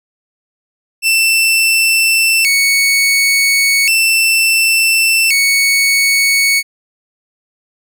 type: tone with vibrato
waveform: sawtooth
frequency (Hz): 2437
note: D#7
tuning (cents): -37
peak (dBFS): -6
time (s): 1.02-6.63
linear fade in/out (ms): 50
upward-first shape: square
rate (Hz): 0.35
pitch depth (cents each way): 160
effects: none